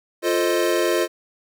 square chord, F dominant seventh, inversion none, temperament equal, 349.2 / 440 / 523.3 / 622.3 Hz, F4 / A4 / C5 / Eb5, 0 / 0 / 0 / 0 cents, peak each -22 / -26 / -26 / -25 dBFS, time 0.22-1.08 s, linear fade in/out 50 ms, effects none

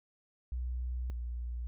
sine tone pair in turn, 61.74 / 59.74 Hz, B1 / A#1, 0 / +43 cents, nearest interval minor second, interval 57 cents, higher first, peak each -33 / -35 dBFS, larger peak first, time 0.52-1.1 / 1.1-1.67 s, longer first, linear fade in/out 0 ms, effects none

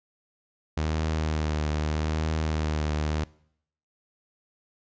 sawtooth tone with vibrato, 77.3 Hz, D#2, 11 cents flat, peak -21 dBFS, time 0.77-3.24 s, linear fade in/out 5 ms, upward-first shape triangle, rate 0.81 Hz, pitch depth 39 cents each way, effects noise-tail reverb RT60 0.7 s tail -23 dB re dry + resampled to 16000 Hz

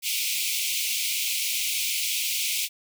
pink high-pass noise, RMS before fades -27 dBFS, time 0.02-2.69 s, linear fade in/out 50 ms, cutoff 2200 Hz, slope 96 dB/octave, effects none

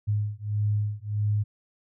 sine beating tone pair, 103.83 / 105.43 Hz, G#2 / G#2, 0 / +27 cents, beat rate 1.6 Hz, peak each -27 dBFS, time 0.07-1.44 s, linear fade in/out 20 ms, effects none

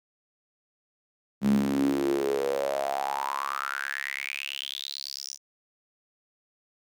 sawtooth tone with high-pass filter sweep, 69 Hz, C#2, 7 cents flat, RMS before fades -29 dBFS, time 1.41-5.38 s, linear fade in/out 50 ms, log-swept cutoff 190 to 6000 Hz, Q 8.5, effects none

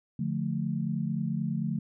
sine chord, D minor, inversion none, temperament just, 146.83 / 176.2 / 220.2 Hz, D3 / F3 / A3, 0 / +16 / +2 cents, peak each -32 dBFS, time 0.19-1.79 s, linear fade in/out 5 ms, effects none

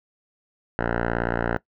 5% pulse tone with low-pass filter, 58.27 Hz, A#1, in tune, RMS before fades -25 dBFS, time 0.79-1.57 s, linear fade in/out 0 ms, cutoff 1400 Hz, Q 3.4, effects noise-tail reverb RT60 0.1 s tail -20 dB re dry

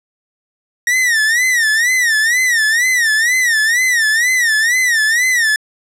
45% pulse tone with vibrato, 1877 Hz, A#6, 11 cents sharp, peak -11 dBFS, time 0.87-5.56 s, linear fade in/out 2 ms, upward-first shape sine, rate 2.1 Hz, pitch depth 150 cents each way, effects low-pass 11000 Hz 12 dB/octave

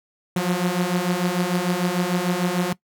sawtooth beating tone pair, 174.61 / 181.31 Hz, F3 / F#3, 0 / -35 cents, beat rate 6.7 Hz, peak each -20 / -18 dBFS, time 0.36-2.73 s, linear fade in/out 5 ms, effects noise-tail reverb RT60 0.1 s tail -20 dB re dry

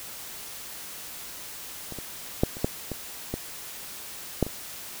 clicks, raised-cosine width 2 ms, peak -24 / -23 / -6 / -25 / -9 / -18 / -15 / -7 / -21 dBFS, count 9, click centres 1.923 / 1.987 / 2.435 / 2.569 / 2.645 / 2.917 / 3.34 / 4.427 / 4.466 s, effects white hiss -40 dBFS RMS until 5 s

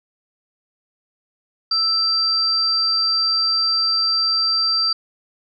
sine tone pair together, 1318.5 / 4699 Hz, E6 / D8, 0 / 0 cents, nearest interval octave + minor seventh, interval 2200 cents, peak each -27 / -16 dBFS, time 1.71-4.93 s, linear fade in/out 5 ms, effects none

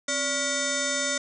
sine tone with frequency modulation, 2794 Hz, F7, in tune, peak -24 dBFS, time 0.08-1.18 s, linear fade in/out 5 ms, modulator 843 Hz, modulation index 5.6, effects none

